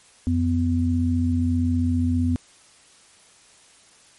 sine tone pair together, 88.39 / 250 Hz, F2 / B3, +21 / +21 cents, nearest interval octave + tritone, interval 1800 cents, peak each -21 dBFS, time 0.27-2.36 s, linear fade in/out 0 ms, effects white hiss -53 dBFS RMS until 4.18 s + MP3 48 kbps

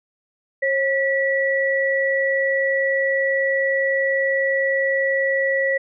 sine tone pair together, 541.1 / 1945 Hz, C#5 / B6, -42 / -27 cents, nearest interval octave + minor seventh, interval 2215 cents, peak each -20 dBFS, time 0.62-5.78 s, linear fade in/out 10 ms, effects none

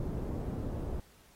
pink low-pass noise, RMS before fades -36 dBFS, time 0-1 s, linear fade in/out 2 ms, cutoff 420 Hz, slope 12 dB/octave, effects pink hiss -62 dBFS RMS until 1.35 s + AAC 48 kbps

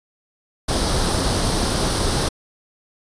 pink noise with comb filter, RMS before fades -20 dBFS, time 0.68-2.29 s, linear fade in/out 10 ms, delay 0.21 ms, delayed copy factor +0.55, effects resampled to 22050 Hz

